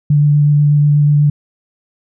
sine tone with vibrato, 146.83 Hz, D3, in tune, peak -7 dBFS, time 0.1-1.3 s, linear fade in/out 5 ms, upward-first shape square, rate 8.2 Hz, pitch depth 9 cents each way, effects none

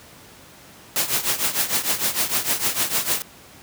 white noise with tremolo, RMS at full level -19 dBFS, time 0.96-3.22 s, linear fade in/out 0 ms, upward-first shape triangle, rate 6.6 Hz, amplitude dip 85%, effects pink hiss -46 dBFS RMS until 3.62 s + high-pass 80 Hz 12 dB/octave

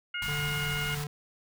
harmonic tone, 715 Hz, F5, 41 cents sharp, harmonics 2 / 3 / 4, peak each -35 / -36 / -36 dBFS, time 0.14-0.95 s, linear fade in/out 5 ms
pink band-stop noise, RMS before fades -38 dBFS, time 0.22-1.04 s, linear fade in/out 2 ms, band 230 to 800 Hz, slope 48 dB/octave
square tone, 146.83 Hz, D3, in tune, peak -34 dBFS, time 0.28-1.07 s, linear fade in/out 2 ms
effects none

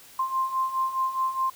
sine beating tone pair, 1046.5 / 1051.3 Hz, C6 / C6, 0 / +8 cents, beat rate 4.8 Hz, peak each -30 / -25 dBFS, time 0.19-1.5 s, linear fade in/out 5 ms, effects white hiss -50 dBFS RMS until 1.55 s

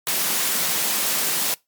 white high-pass noise, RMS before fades -22 dBFS, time 0.07-1.54 s, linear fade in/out 0 ms, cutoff 140 Hz, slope 48 dB/octave, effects noise-tail reverb RT60 0.2 s tail -23 dB re dry + MP3 96 kbps

